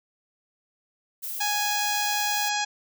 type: noise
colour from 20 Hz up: violet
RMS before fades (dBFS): -33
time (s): 1.22-2.5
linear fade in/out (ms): 20
type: harmonic tone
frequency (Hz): 830.6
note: G#5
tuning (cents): 0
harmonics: 1 / 2 / 3 / 4 / 5 / 6 / 7 / 8 / 9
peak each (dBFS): -28 / -31 / -33 / -34 / -35 / -36 / -36 / -37 / -38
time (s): 1.4-2.65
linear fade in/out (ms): 10
effects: none